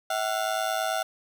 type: ring-modulated tone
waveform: 30% pulse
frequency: 703 Hz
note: F5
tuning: 11 cents sharp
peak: -20 dBFS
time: 0.1-1.03 s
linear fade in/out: 5 ms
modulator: 54.6 Hz
effects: none